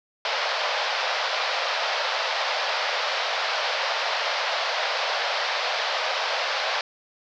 pink band-pass noise, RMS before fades -26 dBFS, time 0.25-6.81 s, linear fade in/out 2 ms, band 530 to 5200 Hz, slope 48 dB/octave, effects none

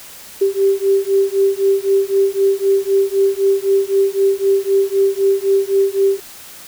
sine beating tone pair, 389.8 / 393.7 Hz, G4 / G4, -10 / +8 cents, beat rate 3.9 Hz, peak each -15 dBFS, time 0.41-6.2 s, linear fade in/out 10 ms, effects white hiss -37 dBFS RMS until 6.67 s

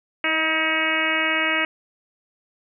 harmonic tone with a mistuned harmonic, 318.6 Hz, D#4, 41 cents sharp, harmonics 1 / 2 / 3 / 4 / 5 / 6 / 7 / 8 / 9, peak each -30 / -30 / -33 / -29 / -28 / -26 / -24 / -28 / -29 dBFS, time 0.24-1.65 s, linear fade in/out 2 ms, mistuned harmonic 2, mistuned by -19 cents, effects none

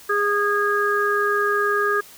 harmonic tone, 410.6 Hz, G#4, 20 cents flat, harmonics 1 / 3 / 4, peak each -22 / -22 / -22 dBFS, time 0.09-2.01 s, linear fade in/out 10 ms, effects white hiss -45 dBFS RMS until 2.17 s

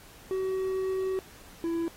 triangle tone pair in turn, 378.6 / 333.9 Hz, F#4 / E4, +40 / +22 cents, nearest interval major second, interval 218 cents, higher first, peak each -25 dBFS, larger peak neither, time 0.31-1.19 / 1.64-1.88 s, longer first, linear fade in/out 0 ms, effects pink hiss -52 dBFS RMS until 1.96 s + AAC 48 kbps

